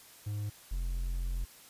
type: tone pair in turn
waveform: triangle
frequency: 103.83 / 43.66 Hz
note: G#2 / F1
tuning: 0 / 0 cents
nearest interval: octave + minor third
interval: 1500 cents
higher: first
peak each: -31 / -29 dBFS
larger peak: second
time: 0.26-0.5 / 0.71-1.45 s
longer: second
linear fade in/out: 10 ms
effects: white hiss -55 dBFS RMS until 1.69 s + resampled to 32000 Hz